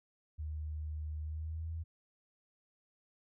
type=tone with pitch glide; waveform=sine; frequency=76.7 to 81.73 Hz; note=D#2 to E2; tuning=-24 to -14 cents; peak=-37 dBFS; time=0.38-1.84 s; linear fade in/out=20 ms; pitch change=+110 cents; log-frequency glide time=1.22-1.72 s; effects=none